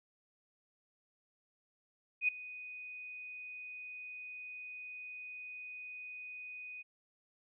sine tone with ADSR envelope, 2489 Hz, D#7, in tune, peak -25 dBFS, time 2.21-6.83 s, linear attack 75 ms, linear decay 4 ms, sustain -19 dB, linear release 21 ms, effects none

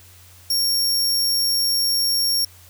sawtooth tone, 5530 Hz, F8, 18 cents flat, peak -15 dBFS, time 0.5-2.45 s, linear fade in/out 5 ms, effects added 89 Hz sine -48 dBFS peak until 2.69 s + white hiss -49 dBFS RMS until 2.69 s

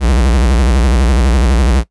square tone with vibrato, 62 Hz, B1, 7 cents sharp, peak -9 dBFS, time 0-1.84 s, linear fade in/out 50 ms, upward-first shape sine, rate 12 Hz, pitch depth 210 cents each way, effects noise-tail reverb RT60 0.1 s tail -18 dB re dry + resampled to 24000 Hz

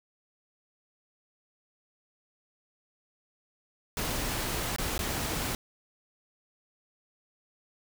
pink noise with dropouts, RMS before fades -32 dBFS, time 3.97-5.55 s, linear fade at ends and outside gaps 1 ms, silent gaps 4.762-4.784 / 4.979-4.991 s, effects none

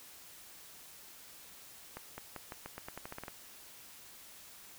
accelerating click train, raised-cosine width 0.5 ms, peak -27 dBFS, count 13, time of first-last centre 1.97-3.282 s, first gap 210 ms, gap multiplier 0.87, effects white hiss -54 dBFS RMS until 4.78 s

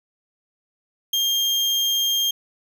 35% pulse tone, 3208 Hz, G7, 39 cents sharp, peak -17 dBFS, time 1.13-2.31 s, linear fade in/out 5 ms, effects none

